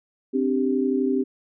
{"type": "chord", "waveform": "sine", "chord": "C suspended second", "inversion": "none", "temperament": "equal", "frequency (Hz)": [261.6, 293.7, 392], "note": ["C4", "D4", "G4"], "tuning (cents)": [0, 0, 0], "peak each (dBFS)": [-22, -27, -24], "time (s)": [0.33, 1.24], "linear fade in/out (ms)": 20, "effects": []}